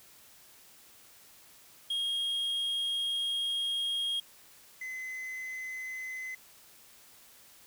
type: tone pair in turn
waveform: triangle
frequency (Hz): 3257 / 2037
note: G#7 / C7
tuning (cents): -34 / -47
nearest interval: minor sixth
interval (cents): 813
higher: first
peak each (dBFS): -28 / -35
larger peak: first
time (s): 1.9-4.2 / 4.81-6.35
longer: first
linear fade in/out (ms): 5
effects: white hiss -57 dBFS RMS until 7.66 s